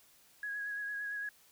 sine tone with vibrato, 1661.2 Hz, G#6, in tune, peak -36 dBFS, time 0.43-1.29 s, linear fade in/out 2 ms, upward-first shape sine, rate 8.8 Hz, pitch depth 25 cents each way, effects white hiss -64 dBFS RMS until 1.51 s

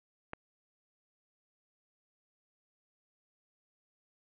click, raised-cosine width 0.5 ms, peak -23 dBFS, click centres 0.334 s, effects resampled to 8000 Hz + 9-bit

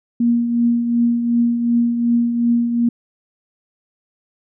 sine tone with tremolo, 236.4 Hz, A#3, 24 cents sharp, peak -11 dBFS, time 0.2-2.89 s, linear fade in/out 5 ms, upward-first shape triangle, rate 2.7 Hz, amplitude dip 55%, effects none

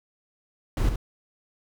brown noise with echo, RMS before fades -23 dBFS, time 0.77-0.89 s, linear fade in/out 2 ms, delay 69 ms, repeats 1, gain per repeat -6 dB, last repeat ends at 0.959 s, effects none

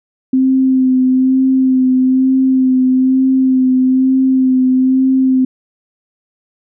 sine tone with vibrato, 260 Hz, C4, 11 cents flat, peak -8 dBFS, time 0.33-5.45 s, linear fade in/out 5 ms, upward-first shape sine, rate 1.1 Hz, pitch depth 21 cents each way, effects none

